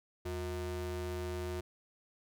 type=ring-modulated tone; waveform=square; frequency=138.59 Hz; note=C#3; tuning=in tune; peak=-34 dBFS; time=0.25-1.61 s; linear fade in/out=10 ms; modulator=221 Hz; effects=none